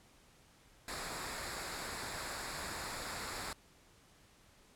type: noise with comb filter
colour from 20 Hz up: pink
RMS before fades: -42 dBFS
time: 0.88-3.53 s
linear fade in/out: 2 ms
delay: 0.33 ms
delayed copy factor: -0.6
effects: pink hiss -64 dBFS RMS until 4.75 s + low-pass 11000 Hz 12 dB/octave